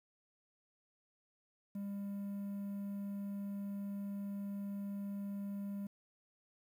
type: tone with quantisation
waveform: triangle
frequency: 200.3 Hz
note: G3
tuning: 38 cents sharp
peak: -37 dBFS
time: 1.75-5.87 s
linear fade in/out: 5 ms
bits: 11
effects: none